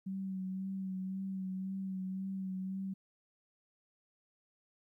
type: tone with vibrato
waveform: sine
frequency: 190 Hz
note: F#3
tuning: 46 cents sharp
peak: -36 dBFS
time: 0.06-2.94 s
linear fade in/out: 10 ms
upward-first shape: sine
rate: 1.9 Hz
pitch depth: 25 cents each way
effects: 13-bit